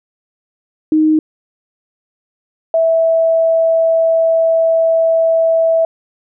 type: tone pair in turn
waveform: sine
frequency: 311.1 / 655 Hz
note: D#4 / E5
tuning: 0 / -11 cents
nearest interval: octave + minor second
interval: 1289 cents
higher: second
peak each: -8 / -9 dBFS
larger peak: first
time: 0.92-1.19 / 2.74-5.85 s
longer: second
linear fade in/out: 2 ms
effects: none